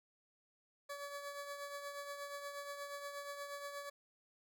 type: tone with tremolo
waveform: 20% pulse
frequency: 570 Hz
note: C#5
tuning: 48 cents sharp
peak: -37 dBFS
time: 0.89-3.9 s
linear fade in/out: 10 ms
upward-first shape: triangle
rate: 8.4 Hz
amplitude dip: 55%
effects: none